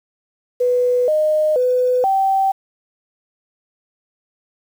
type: tone with pitch steps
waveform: sine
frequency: 494.5 / 615 / 501 / 775 Hz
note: B4 / D#5 / B4 / G5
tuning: +2 / -20 / +25 / -20 cents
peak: -13 dBFS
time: 0.6-2.52 s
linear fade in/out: 10 ms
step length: 480 ms
effects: 7-bit

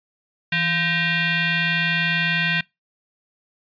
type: tone with frequency modulation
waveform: sine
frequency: 164.81 Hz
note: E3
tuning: in tune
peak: -18 dBFS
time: 0.52-2.61 s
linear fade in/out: 5 ms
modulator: 861 Hz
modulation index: 3.6
effects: noise-tail reverb RT60 0.2 s tail -24 dB re dry + resampled to 11025 Hz

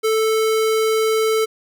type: tone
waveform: square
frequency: 440 Hz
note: A4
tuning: in tune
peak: -16 dBFS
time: 0.03-1.46 s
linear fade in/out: 20 ms
effects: none

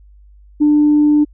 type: tone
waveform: sine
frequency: 297.5 Hz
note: D4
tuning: 22 cents sharp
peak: -7 dBFS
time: 0.6-1.25 s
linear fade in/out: 20 ms
effects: tanh soft clip ceiling -4 dBFS + added 50 Hz sine -41 dBFS peak until 1.33 s

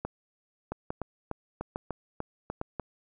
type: two click trains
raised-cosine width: 1 ms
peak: -18 / -19 dBFS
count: 4 / 8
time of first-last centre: 0.05-2.614 / 0.72-2.797 s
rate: 1.17 / 3.37 Hz
effects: none

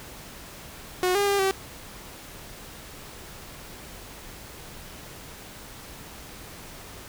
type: tone with pitch steps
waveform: sawtooth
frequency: 364.6 / 404.3 / 400.5 / 385.3 Hz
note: F#4 / G#4 / G4 / G4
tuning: -25 / -46 / +37 / -30 cents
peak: -17 dBFS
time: 1.03-1.51 s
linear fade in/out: 0 ms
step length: 120 ms
effects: pink hiss -43 dBFS RMS until 7.08 s

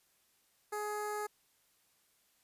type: tone with notch filter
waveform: 15% pulse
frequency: 419.5 Hz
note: G#4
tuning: 17 cents sharp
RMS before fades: -38 dBFS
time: 0.72-1.27 s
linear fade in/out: 10 ms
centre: 3400 Hz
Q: 0.69
effects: white hiss -72 dBFS RMS until 2.43 s + resampled to 32000 Hz

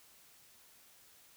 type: silence
effects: white hiss -62 dBFS RMS until 1.36 s

